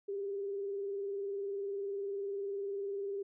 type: tone with vibrato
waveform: sine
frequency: 398.3 Hz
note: G4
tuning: 28 cents sharp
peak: -35 dBFS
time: 0.08-3.23 s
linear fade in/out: 10 ms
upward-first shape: sine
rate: 20 Hz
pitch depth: 43 cents each way
effects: none